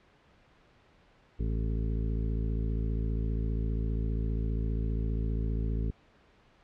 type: harmonic tone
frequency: 55 Hz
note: A1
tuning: in tune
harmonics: 1 / 2 / 3 / 4 / 5 / 7 / 8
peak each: -29 / -35 / -39 / -41 / -43 / -46 / -47 dBFS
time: 1.39-5.91 s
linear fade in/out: 10 ms
effects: pink hiss -62 dBFS RMS until 6.63 s + low-pass 3000 Hz 12 dB/octave